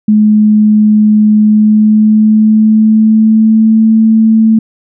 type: tone with pitch glide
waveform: sine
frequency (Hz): 212.6 to 221.4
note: G#3 to A3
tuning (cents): +41 to +11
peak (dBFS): -3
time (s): 0.08-4.59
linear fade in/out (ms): 5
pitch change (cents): +70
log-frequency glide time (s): 1.4-3.91
effects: none